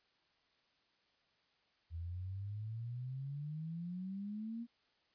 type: exponential sweep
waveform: sine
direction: up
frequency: 81 to 238.4 Hz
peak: -40 dBFS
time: 1.9-4.67 s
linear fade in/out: 50 ms
effects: white hiss -75 dBFS RMS until 5.14 s + resampled to 11025 Hz